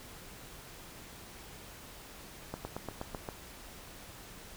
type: slowing click train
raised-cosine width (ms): 1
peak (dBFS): -23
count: 7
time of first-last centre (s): 2.54-3.288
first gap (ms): 110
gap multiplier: 1.05
effects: pink hiss -50 dBFS RMS until 4.56 s